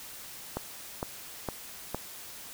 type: click train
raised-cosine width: 1 ms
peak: -17 dBFS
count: 4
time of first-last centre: 0.57-1.946 s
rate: 2.18 Hz
effects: white hiss -45 dBFS RMS until 2.53 s